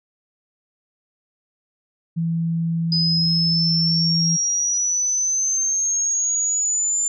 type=tone; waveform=sine; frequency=165.9 Hz; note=E3; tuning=11 cents sharp; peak=-19 dBFS; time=2.16-4.37 s; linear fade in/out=20 ms
type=exponential sweep; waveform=sine; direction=up; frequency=4978 to 7180 Hz; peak=-18 dBFS; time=2.92-7.08 s; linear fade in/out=2 ms
effects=none